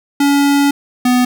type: tone pair in turn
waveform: square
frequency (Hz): 283 / 248.7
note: C#4 / B3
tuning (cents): +36 / +12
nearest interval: major second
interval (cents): 224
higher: first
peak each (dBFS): -10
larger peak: neither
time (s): 0.2-0.71 / 1.05-1.25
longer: first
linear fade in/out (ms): 5
effects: none